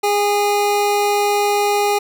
square tone pair together, 410.8 / 818.5 Hz, G#4 / G#5, -19 / -25 cents, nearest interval octave, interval 1194 cents, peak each -18 dBFS, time 0.03-1.99 s, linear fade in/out 10 ms, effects none

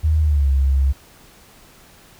sine tone with pitch glide, 77.9 to 67.82 Hz, D#2 to C#2, +3 to -37 cents, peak -13 dBFS, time 0.03-0.93 s, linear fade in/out 20 ms, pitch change -240 cents, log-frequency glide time 0.21-0.5 s, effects pink hiss -48 dBFS RMS until 2.19 s

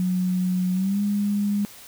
sine tone with pitch glide, 182.8 to 204 Hz, F#3 to G#3, -21 to -31 cents, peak -20 dBFS, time 0-1.65 s, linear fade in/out 0 ms, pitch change +190 cents, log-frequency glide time 0.73-1 s, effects white hiss -45 dBFS RMS until 1.87 s

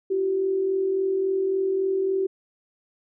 sine tone pair together, 340 / 383.6 Hz, F4 / G4, -46 / -37 cents, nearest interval major second, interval 209 cents, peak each -32 / -21 dBFS, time 0.1-2.27 s, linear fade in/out 10 ms, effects none

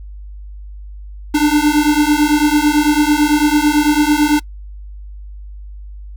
square beating tone pair, 293.7 / 302.7 Hz, D4 / D#4, 0 / -48 cents, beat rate 9 Hz, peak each -14 dBFS, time 1.34-4.4 s, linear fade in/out 10 ms, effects noise-tail reverb RT60 0.1 s tail -25 dB re dry + added 50 Hz sine -29 dBFS peak until 6.16 s

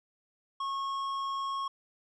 sine tone with tanh clipping, 1093 Hz, C#6, 25 cents flat, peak -33 dBFS, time 0.6-1.68 s, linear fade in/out 5 ms, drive 10 dB, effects none

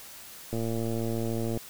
click train, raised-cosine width 2 ms, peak -19 dBFS, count 120, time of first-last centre 0.53-1.574 s, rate 114 Hz, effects white hiss -46 dBFS RMS until 1.69 s

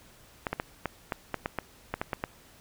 clicks, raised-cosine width 0.5 ms, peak -14 dBFS, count 12, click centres 0.468 / 0.53 / 0.599 / 0.857 / 1.122 / 1.343 / 1.459 / 1.587 / 1.94 / 2.015 / 2.132 / 2.239 s, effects pink hiss -56 dBFS RMS until 2.6 s

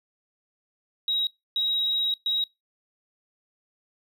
triangle tone bursts at uneven times, 3821 Hz, A#7, 42 cents sharp, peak -19 dBFS, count 3, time 1.08-1.27 / 1.56-2.14 / 2.26-2.44 s, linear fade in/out 2 ms, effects noise-tail reverb RT60 0.2 s tail -26 dB re dry + tanh soft clip ceiling -20 dBFS

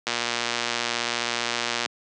click train, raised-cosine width 0.2 ms, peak -7 dBFS, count 214, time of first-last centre 0.07-1.86 s, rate 119 Hz, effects high-pass 200 Hz 12 dB/octave + resampled to 22050 Hz

